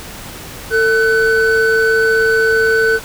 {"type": "tone pair together", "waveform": "triangle", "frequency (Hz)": [448, 1507], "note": ["A4", "F#6"], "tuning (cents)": [31, 31], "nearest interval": "octave + major sixth", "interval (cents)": 2100, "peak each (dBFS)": -11, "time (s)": [0.7, 3], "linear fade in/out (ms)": 50, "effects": ["pink hiss -31 dBFS RMS until 3.04 s"]}